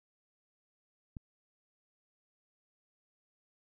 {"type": "click", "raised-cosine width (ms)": 5, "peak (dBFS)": -30, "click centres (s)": 1.168, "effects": []}